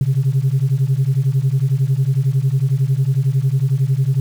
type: beating tone pair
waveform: sine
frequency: 128.8 / 139.8 Hz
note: C3 / C#3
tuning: -27 / +15 cents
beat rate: 11 Hz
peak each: -15 dBFS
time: 0.01-4.2 s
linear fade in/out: 2 ms
effects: tanh soft clip ceiling -9 dBFS + 7-bit